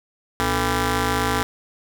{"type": "ring-modulated tone", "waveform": "10% pulse", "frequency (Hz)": 185, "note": "F#3", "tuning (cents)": 0, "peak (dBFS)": -8, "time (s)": [0.4, 1.43], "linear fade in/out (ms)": 0, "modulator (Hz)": 621, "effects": []}